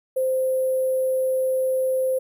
sine tone with sample-and-hold, 520 Hz, C5, 11 cents flat, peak -19 dBFS, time 0.16-2.19 s, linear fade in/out 10 ms, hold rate 11025 Hz, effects none

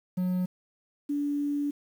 triangle / sine tone pair in turn, 182.2 / 288.5 Hz, F#3 / D4, -26 / -31 cents, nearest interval minor sixth, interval 795 cents, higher second, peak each -23 / -26 dBFS, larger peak first, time 0.17-0.46 / 1.09-1.71 s, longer second, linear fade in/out 10 ms, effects 9-bit

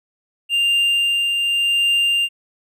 triangle tone with tremolo, 2794 Hz, F7, in tune, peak -12 dBFS, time 0.49-2.29 s, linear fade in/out 50 ms, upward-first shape triangle, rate 0.87 Hz, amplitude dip 35%, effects none

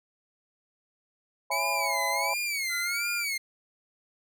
sine chord, C# minor seventh, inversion none, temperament just, 554.4 / 665.2 / 831.5 / 997.9 Hz, C#5 / E5 / G#5 / B5, 0 / +16 / +2 / +18 cents, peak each -36 / -35 / -32 / -32 dBFS, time 1.5-2.34 s, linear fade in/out 5 ms
sawtooth tone with vibrato, 2217 Hz, C#7, in tune, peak -25 dBFS, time 1.51-3.38 s, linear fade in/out 10 ms, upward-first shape sine, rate 1.4 Hz, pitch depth 150 cents each way
sine tone, 1407 Hz, F6, 12 cents sharp, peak -34 dBFS, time 2.69-3.25 s, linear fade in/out 50 ms
effects none

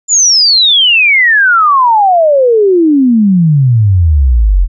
sine exponential sweep, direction down, 7190 to 41.2 Hz, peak -4 dBFS, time 0.08-4.68 s, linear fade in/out 50 ms, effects none

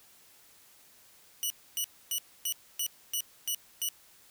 10% pulse tone bursts, 2943 Hz, F#7, 10 cents flat, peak -21 dBFS, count 8, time 1.43-3.888 s, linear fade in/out 0 ms, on 71 ms, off 270 ms, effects white hiss -59 dBFS RMS until 4.3 s

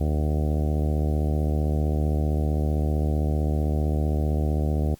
harmonic tone, 75.5 Hz, D2, 48 cents sharp, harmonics 1 / 2 / 3 / 4 / 5 / 6 / 7 / 8 / 9 / 10, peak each -22 / -28 / -32 / -34 / -36 / -38 / -39 / -40 / -41 / -42 dBFS, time 0-4.95 s, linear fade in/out 10 ms, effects white hiss -57 dBFS RMS until 4.99 s + Opus 32 kbps

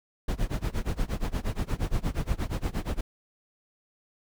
brown noise with tremolo, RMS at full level -25 dBFS, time 0.28-3.01 s, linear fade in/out 5 ms, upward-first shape sine, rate 8.5 Hz, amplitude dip 95%, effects none

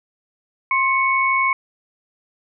sine tone pair together, 1058.4 / 2217 Hz, C6 / C#7, +20 / 0 cents, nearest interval octave + minor second, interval 1280 cents, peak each -18 dBFS, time 0.71-1.53 s, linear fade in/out 2 ms, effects none

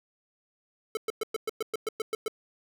square tone bursts, 438.5 Hz, A4, 6 cents flat, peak -28 dBFS, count 11, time 0.95-2.281 s, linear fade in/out 2 ms, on 21 ms, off 110 ms, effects none

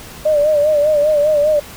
sine tone with vibrato, 599 Hz, D5, 34 cents sharp, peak -10 dBFS, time 0.25-1.6 s, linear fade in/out 10 ms, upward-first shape sine, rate 5 Hz, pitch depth 64 cents each way, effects pink hiss -35 dBFS RMS until 1.76 s

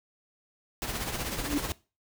pink noise with tremolo, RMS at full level -31 dBFS, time 0.82-1.72 s, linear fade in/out 0 ms, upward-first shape triangle, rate 16 Hz, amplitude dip 60%
sine tone with exponential growth, 290.7 Hz, D4, 18 cents flat, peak -21 dBFS, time 1.35-1.58 s, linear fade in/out 5 ms, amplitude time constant 48 ms
effects noise-tail reverb RT60 0.3 s tail -20 dB re dry

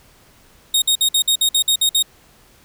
sawtooth tone bursts, 3729 Hz, A#7, in tune, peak -10 dBFS, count 10, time 0.74-2.026 s, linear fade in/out 5 ms, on 80 ms, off 54 ms, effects pink hiss -51 dBFS RMS until 2.64 s

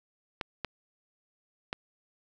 clicks, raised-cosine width 0.3 ms, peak -16 dBFS, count 3, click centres 0.412 / 0.647 / 1.729 s, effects none

